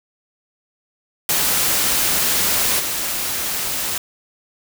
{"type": "noise with level steps", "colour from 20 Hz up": "white", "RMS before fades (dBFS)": [-18, -23], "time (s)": [1.29, 3.98], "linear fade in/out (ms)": 2, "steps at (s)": 2.79, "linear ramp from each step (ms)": 10, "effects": []}